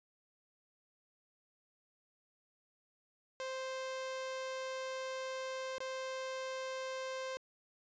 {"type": "tone with dropouts", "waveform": "sawtooth", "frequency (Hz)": 523.3, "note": "C5", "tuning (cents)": 0, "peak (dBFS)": -35, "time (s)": [3.4, 7.37], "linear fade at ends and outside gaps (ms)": 0, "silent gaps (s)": [5.782, 5.804], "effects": ["resampled to 16000 Hz"]}